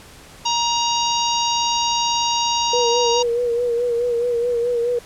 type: harmonic tone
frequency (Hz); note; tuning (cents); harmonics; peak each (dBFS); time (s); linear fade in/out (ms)
942; A#5; +18; 1 / 3 / 4 / 5 / 6 / 7; -20 / -25 / -26 / -27 / -28 / -28; 0.45-3.23; 10
type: tone with vibrato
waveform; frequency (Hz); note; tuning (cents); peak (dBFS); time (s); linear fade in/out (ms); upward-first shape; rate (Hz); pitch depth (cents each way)
sine; 478.5; A#4; +45; -17; 2.73-4.99; 5; sine; 4.7; 44
effects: pink hiss -43 dBFS RMS until 5.05 s + low-pass 11000 Hz 12 dB/octave